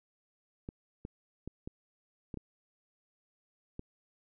clicks, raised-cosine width 3 ms, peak -27 dBFS, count 7, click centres 0.689 / 1.051 / 1.476 / 1.675 / 2.342 / 2.373 / 3.794 s, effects none

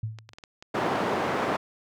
sine tone with exponential decay, 110 Hz, A2, in tune, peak -25 dBFS, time 0.03-0.34 s, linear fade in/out 5 ms, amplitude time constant 66 ms
clicks, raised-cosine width 0.2 ms, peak -26 dBFS, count 9, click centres 0.187 / 0.291 / 0.334 / 0.385 / 0.438 / 0.625 / 0.758 / 0.863 / 0.957 s
white band-pass noise, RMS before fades -27 dBFS, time 0.74-1.57 s, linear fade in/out 10 ms, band 170 to 960 Hz, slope 12 dB/octave
effects none

